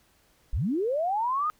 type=linear sweep; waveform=sine; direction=up; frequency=33.72 to 1265 Hz; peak=-24 dBFS; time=0.53-1.5 s; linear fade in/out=0 ms; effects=pink hiss -64 dBFS RMS until 1.59 s